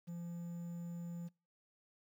triangle tone with quantisation, 171.7 Hz, F3, 29 cents flat, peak -40 dBFS, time 0.07-1.29 s, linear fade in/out 20 ms, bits 11, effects noise-tail reverb RT60 0.3 s tail -25 dB re dry

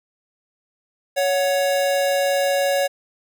square tone pair together, 559 / 733.4 Hz, C#5 / F#5, +14 / -15 cents, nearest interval perfect fourth, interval 471 cents, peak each -19 / -25 dBFS, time 1.16-2.88 s, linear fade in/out 20 ms, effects none

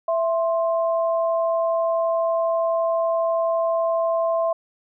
sine tone pair together, 662.7 / 1052 Hz, E5 / C6, +9 / +9 cents, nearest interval minor sixth, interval 800 cents, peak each -19 / -27 dBFS, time 0.08-4.53 s, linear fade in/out 5 ms, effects none

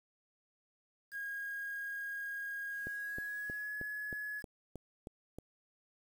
sine tone with pitch glide, 1634 to 1694.6 Hz, G#6 to G#6, -29 to +34 cents, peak -38 dBFS, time 1.11-4.43 s, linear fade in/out 50 ms, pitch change +63 cents, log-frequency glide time 2.7-3.75 s
click train, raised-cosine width 2 ms, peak -31 dBFS, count 9, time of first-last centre 2.87-5.386 s, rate 3.18 Hz
effects 9-bit

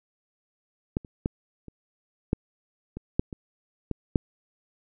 clicks, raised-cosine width 3 ms, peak -12 / -30 / -12 / -29 / -9 / -22 / -8 / -23 / -15 / -7 dBFS, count 10, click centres 0.969 / 1.048 / 1.259 / 1.683 / 2.331 / 2.97 / 3.195 / 3.328 / 3.913 / 4.158 s, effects none

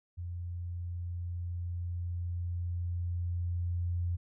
sine tone with level ramp, 87.31 Hz, F2, in tune, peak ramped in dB -36 to -29 dBFS, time 0.17-4.17 s, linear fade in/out 20 ms, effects none

